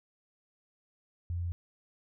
sine tone, 86.7 Hz, F2, 12 cents flat, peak -31 dBFS, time 1.3-1.52 s, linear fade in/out 0 ms, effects none

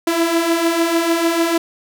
sawtooth beating tone pair, 328.9 / 335.6 Hz, E4 / E4, -4 / +31 cents, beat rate 6.7 Hz, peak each -17 / -12 dBFS, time 0.07-1.58 s, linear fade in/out 5 ms, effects none

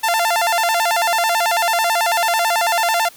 sawtooth tone with vibrato, 784 Hz, G5, in tune, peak -11 dBFS, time 0.03-3.09 s, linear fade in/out 10 ms, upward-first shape square, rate 9.1 Hz, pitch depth 220 cents each way, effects white hiss -44 dBFS RMS until 3.16 s

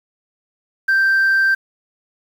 sine tone, 1568 Hz, G6, in tune, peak -10 dBFS, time 0.88-1.55 s, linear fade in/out 10 ms, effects tanh soft clip ceiling -10 dBFS + 7-bit

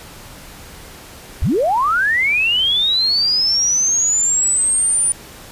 sine linear sweep, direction up, 40.01 to 9480 Hz, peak -13 dBFS, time 1.42-5.12 s, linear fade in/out 0 ms, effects pink hiss -38 dBFS RMS until 5.51 s + resampled to 32000 Hz

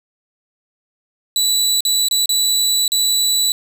25% pulse tone with dropouts, 3951 Hz, B7, in tune, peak -10 dBFS, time 1.36-3.52 s, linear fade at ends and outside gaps 1 ms, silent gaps 1.806-1.851 / 2.085-2.111 / 2.258-2.292 / 2.879-2.919 s, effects 7-bit

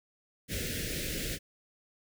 pink band-stop noise, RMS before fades -35 dBFS, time 0.48-1.39 s, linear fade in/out 50 ms, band 570 to 1600 Hz, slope 48 dB/octave, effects none

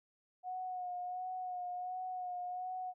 sine tone with vibrato, 729 Hz, F#5, 26 cents flat, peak -38 dBFS, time 0.43-2.94 s, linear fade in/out 50 ms, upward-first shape sine, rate 1.4 Hz, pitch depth 29 cents each way, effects none

